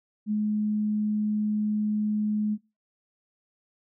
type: tone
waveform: sine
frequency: 211.5 Hz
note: G#3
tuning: 32 cents sharp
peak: -23 dBFS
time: 0.26-2.58 s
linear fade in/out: 50 ms
effects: noise-tail reverb RT60 0.3 s tail -25 dB re dry